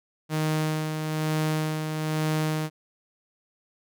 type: tone with tremolo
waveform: sawtooth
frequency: 155.56 Hz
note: D#3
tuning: in tune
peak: -19 dBFS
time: 0.29-2.7 s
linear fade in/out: 50 ms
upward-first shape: sine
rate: 1.1 Hz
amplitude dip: 45%
effects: none